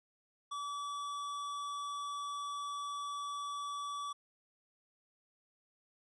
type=tone with tanh clipping; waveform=sine; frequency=1149 Hz; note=D6; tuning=38 cents flat; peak=-40 dBFS; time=0.51-4.13 s; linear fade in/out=10 ms; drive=17 dB; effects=resampled to 24000 Hz